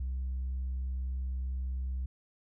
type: tone with tanh clipping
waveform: triangle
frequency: 64.5 Hz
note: C2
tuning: 24 cents flat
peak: -32 dBFS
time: 0-2.06 s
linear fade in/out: 5 ms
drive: 6 dB
effects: none